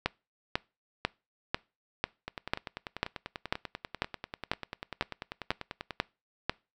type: two click trains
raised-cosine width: 0.3 ms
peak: -20 / -10 dBFS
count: 38 / 14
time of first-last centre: 2.28-5.907 / 0.06-6.496 s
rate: 10.2 / 2.02 Hz
effects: noise-tail reverb RT60 0.3 s tail -24 dB re dry